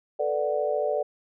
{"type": "chord", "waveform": "sine", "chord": "B minor seventh", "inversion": "third", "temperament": "equal", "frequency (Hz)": [440, 493.9, 587.3, 740], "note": ["A4", "B4", "D5", "F#5"], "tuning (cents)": [0, 0, 0, 0], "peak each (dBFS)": [-29, -31, -26, -32], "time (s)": [0.19, 1.03], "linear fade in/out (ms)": 10, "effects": []}